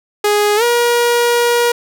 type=tone with pitch glide; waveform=sawtooth; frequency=415.3 to 477.1 Hz; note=G#4 to A#4; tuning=0 to +40 cents; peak=-7 dBFS; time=0.24-1.72 s; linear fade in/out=5 ms; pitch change=+240 cents; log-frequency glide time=0.56-0.63 s; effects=none